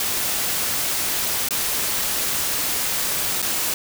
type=noise with dropouts; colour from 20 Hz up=white; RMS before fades=-23 dBFS; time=0-3.74 s; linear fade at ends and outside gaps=2 ms; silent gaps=1.487-1.507 / 3.419-3.425 s; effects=none